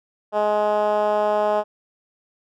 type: tone with band-pass filter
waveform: 10% pulse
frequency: 210 Hz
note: G#3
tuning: 19 cents sharp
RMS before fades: -20 dBFS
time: 0.32-1.64 s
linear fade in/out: 50 ms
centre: 670 Hz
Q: 2.3
effects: none